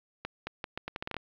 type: accelerating click train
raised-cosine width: 0.3 ms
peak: -18 dBFS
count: 11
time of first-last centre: 0.25-1.167 s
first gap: 220 ms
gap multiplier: 0.78
effects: low-pass 4000 Hz 12 dB/octave + 9-bit